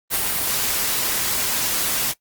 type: noise with ADSR envelope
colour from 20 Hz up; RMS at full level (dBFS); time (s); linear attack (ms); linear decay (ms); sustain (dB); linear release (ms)
white; -18; 0.1-2.14; 51; 14; -4; 38
effects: noise-tail reverb RT60 0.1 s tail -18 dB re dry + Opus 32 kbps